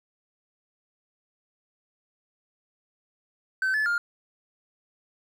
triangle tone with pitch steps, 1534 / 1729 / 1408 Hz, G6 / A6 / F6, -38 / -31 / +14 cents, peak -20 dBFS, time 3.62-3.98 s, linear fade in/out 2 ms, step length 120 ms, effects tanh soft clip ceiling -16 dBFS

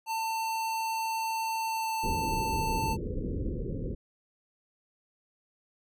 square tone with pitch glide, 896 to 889.8 Hz, A5 to A5, +31 to +19 cents, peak -30 dBFS, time 0.06-2.97 s, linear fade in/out 50 ms, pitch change -12 cents, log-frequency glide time 1.65-1.94 s
pink low-pass noise, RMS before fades -33 dBFS, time 2.03-3.95 s, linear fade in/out 10 ms, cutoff 520 Hz, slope 96 dB/octave
effects none

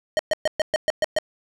square tone bursts, 622.3 Hz, D#5, in tune, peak -18 dBFS, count 8, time 0.17-1.186 s, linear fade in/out 0 ms, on 22 ms, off 120 ms, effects low-pass 7000 Hz 12 dB/octave + 8-bit

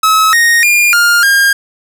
45% pulse tone with pitch steps, 1287 / 1862 / 2412 / 1410 / 1614 Hz, E6 / A#6 / D7 / F6 / G#6, -42 / -2 / +46 / +16 / -50 cents, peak -6 dBFS, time 0.03-1.53 s, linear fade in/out 5 ms, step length 300 ms, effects none

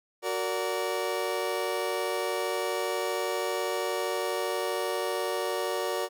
30% pulse chord, Gb augmented, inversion none, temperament just, 370 / 462.5 / 578.1 Hz, Gb4 / Bb4 / D5, 0 / -14 / -27 cents, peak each -30 dBFS, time 0.22-6.09 s, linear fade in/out 50 ms, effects none

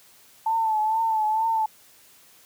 sine tone with vibrato, 880 Hz, A5, in tune, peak -20 dBFS, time 0.46-1.66 s, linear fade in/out 5 ms, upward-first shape triangle, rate 2.2 Hz, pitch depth 59 cents each way, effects white hiss -54 dBFS RMS until 2.45 s + high-pass 60 Hz 12 dB/octave

